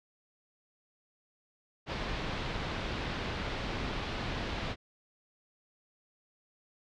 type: low-pass noise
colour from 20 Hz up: pink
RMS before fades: -36 dBFS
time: 1.86-4.76 s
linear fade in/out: 50 ms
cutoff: 4200 Hz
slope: 24 dB/octave
effects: none